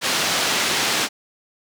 white band-pass noise, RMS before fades -21 dBFS, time 0.01-1.09 s, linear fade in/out 50 ms, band 160 to 5100 Hz, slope 12 dB/octave, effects none

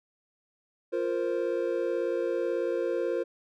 triangle chord, F suspended fourth, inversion none, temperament just, 349.2 / 465.6 / 523.8 Hz, F4 / Bb4 / C5, 0 / -2 / +2 cents, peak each -29 dBFS, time 0.92-3.24 s, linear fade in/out 20 ms, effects none

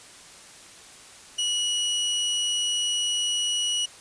sawtooth tone, 2925 Hz, F#7, 21 cents flat, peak -20 dBFS, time 1.38-3.86 s, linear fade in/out 10 ms, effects white hiss -47 dBFS RMS until 4 s + resampled to 22050 Hz

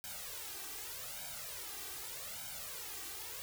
white noise with flanger, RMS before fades -45 dBFS, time 0.04-3.42 s, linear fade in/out 0 ms, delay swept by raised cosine 1.3 to 2.6 ms, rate 0.83 Hz, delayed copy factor +1, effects none

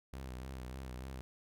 sawtooth tone with vibrato, 64.4 Hz, C2, 27 cents flat, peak -39 dBFS, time 0.13-1.21 s, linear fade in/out 0 ms, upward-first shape sine, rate 3.4 Hz, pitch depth 64 cents each way, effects none

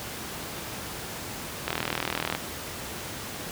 click train, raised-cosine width 0.3 ms, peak -10 dBFS, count 28, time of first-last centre 1.68-2.35 s, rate 40.3 Hz, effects pink hiss -36 dBFS RMS until 3.51 s + high-pass 80 Hz 12 dB/octave

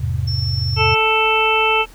sine chord, E augmented, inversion none, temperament just, 82.41 / 103.01 / 128.76 Hz, E2 / G#2 / B#2, 0 / -14 / -27 cents, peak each -22 dBFS, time 0-0.95 s, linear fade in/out 10 ms
sine tone, 5400 Hz, E8, 41 cents sharp, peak -24 dBFS, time 0.27-0.95 s, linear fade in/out 10 ms
harmonic tone, 440 Hz, A4, in tune, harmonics 1 / 2 / 3 / 5 / 6 / 7, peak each -20 / -19 / -21 / -26 / -17 / -23 dBFS, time 0.76-1.86 s, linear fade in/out 50 ms
effects added 40 Hz sine -41 dBFS peak until 1.94 s + pink hiss -46 dBFS RMS until 1.94 s

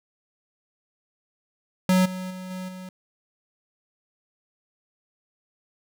square tone with level steps, 185 Hz, F#3, in tune, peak -17 / -31 / -35 / -32 / -37 dBFS, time 1.89-2.89 s, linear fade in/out 2 ms, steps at 2.05 / 2.3 / 2.5 / 2.68 s, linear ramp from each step 10 ms, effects none

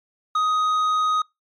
sine tone with tanh clipping, 1252 Hz, D#6, 10 cents sharp, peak -19 dBFS, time 0.35-1.22 s, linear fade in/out 5 ms, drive 7 dB, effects noise-tail reverb RT60 0.2 s tail -25 dB re dry + MP3 96 kbps

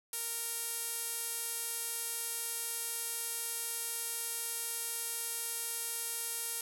sawtooth tone with band-pass filter, 464 Hz, A#4, 8 cents flat, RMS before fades -38 dBFS, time 0.13-6.61 s, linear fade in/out 2 ms, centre 11000 Hz, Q 2, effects none

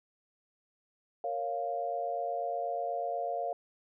sine chord, Bb minor, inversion none, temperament equal, 466.2 / 554.4 / 698.5 Hz, Bb4 / Db5 / F5, 0 / 0 / 0 cents, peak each -39 / -37 / -33 dBFS, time 1.24-3.53 s, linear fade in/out 2 ms, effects none

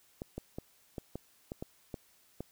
clicks, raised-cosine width 2 ms, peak -25 dBFS, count 9, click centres 0.219 / 0.38 / 0.585 / 0.982 / 1.156 / 1.519 / 1.625 / 1.942 / 2.406 s, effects white hiss -66 dBFS RMS until 2.51 s

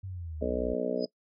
sine linear sweep, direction down, 97.7 to 55 Hz, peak -36 dBFS, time 0.03-0.74 s, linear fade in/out 10 ms
harmonic tone, 61.74 Hz, B1, in tune, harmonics 3 / 4 / 5 / 6 / 7 / 8 / 9 / 10, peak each -40 / -35 / -39 / -44 / -33 / -37 / -35 / -35 dBFS, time 0.41-1.06 s, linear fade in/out 10 ms
sine tone with exponential growth, 5000 Hz, D#8, 8 cents sharp, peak -33 dBFS, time 0.96-1.05 s, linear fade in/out 2 ms, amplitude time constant 18 ms
effects noise-tail reverb RT60 0.1 s tail -21 dB re dry

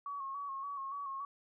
sine tone with vibrato, 1108.7 Hz, C#6, in tune, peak -38 dBFS, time 0.06-1.25 s, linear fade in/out 2 ms, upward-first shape square, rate 3.5 Hz, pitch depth 38 cents each way, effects none

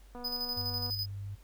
click train, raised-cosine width 1 ms, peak -33 dBFS, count 184, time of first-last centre 0.15-0.9 s, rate 244 Hz
square tone with tremolo, 5000 Hz, D#8, 8 cents sharp, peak -32 dBFS, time 0.24-1.06 s, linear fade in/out 10 ms, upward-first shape square, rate 12 Hz, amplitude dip 50%
sine tone with pitch glide, 98 to 99.71 Hz, G2 to G2, 0 to +30 cents, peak -37 dBFS, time 0.56-1.36 s, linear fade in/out 20 ms, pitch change +30 cents, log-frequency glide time 0.73-1.18 s
effects added 48 Hz sine -52 dBFS peak until 1.43 s + pink hiss -64 dBFS RMS until 1.43 s

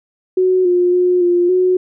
sine tone with pitch steps, 370.4 / 356 / 360.1 / 351.3 / 366.9 Hz, F#4 / F4 / F#4 / F4 / F#4, +2 / +33 / -47 / +10 / -15 cents, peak -10 dBFS, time 0.37-1.77 s, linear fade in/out 5 ms, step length 280 ms, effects none

